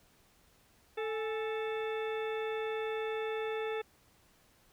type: harmonic tone with a mistuned harmonic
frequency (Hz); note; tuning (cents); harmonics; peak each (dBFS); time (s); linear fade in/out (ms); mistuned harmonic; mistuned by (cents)
440; A4; 0; 1 / 2 / 3 / 4 / 5 / 6 / 8; -34 / -43 / -46 / -46 / -48 / -48 / -51; 0.97-3.82; 10; 2; -82
effects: pink hiss -66 dBFS RMS until 4.72 s